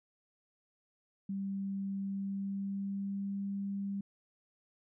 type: tone with pitch glide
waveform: sine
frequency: 196 to 198.39 Hz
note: G3 to G3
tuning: 0 to +21 cents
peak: -34 dBFS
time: 1.29-4.01 s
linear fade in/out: 5 ms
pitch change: +21 cents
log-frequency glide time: 1.96-3.43 s
effects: none